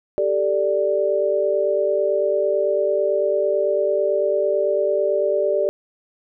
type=chord; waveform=sine; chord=G suspended second; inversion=none; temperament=just; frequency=392 / 441 / 588 Hz; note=G4 / A4 / D5; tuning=0 / +4 / +2 cents; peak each=-22 / -24 / -19 dBFS; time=0.18-5.69 s; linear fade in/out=0 ms; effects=none